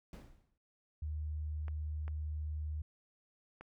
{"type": "noise with exponential decay", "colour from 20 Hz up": "brown", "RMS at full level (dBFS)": -44, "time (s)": [0.13, 0.58], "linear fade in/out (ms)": 1, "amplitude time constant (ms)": 97}
{"type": "tone", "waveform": "sine", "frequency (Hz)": 76.3, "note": "D#2", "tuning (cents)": -33, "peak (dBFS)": -36, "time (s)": [1.02, 2.82], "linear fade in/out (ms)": 5}
{"type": "clicks", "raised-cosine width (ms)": 0.5, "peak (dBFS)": -35, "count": 3, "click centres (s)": [1.682, 2.08, 3.61]}
{"effects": []}